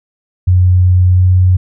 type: tone with pitch glide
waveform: sine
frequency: 90.9 to 91.69 Hz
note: F#2 to F#2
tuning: -30 to -15 cents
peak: -5 dBFS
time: 0.47-1.57 s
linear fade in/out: 10 ms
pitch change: +15 cents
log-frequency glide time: 1.12-1.23 s
effects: none